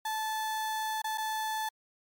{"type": "tone with dropouts", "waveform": "35% pulse", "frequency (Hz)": 872, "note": "A5", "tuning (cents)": -16, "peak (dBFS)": -29, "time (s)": [0.05, 1.69], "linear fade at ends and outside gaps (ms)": 5, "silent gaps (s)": [[1.019, 1.042], [1.176, 1.18]], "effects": ["MP3 96 kbps"]}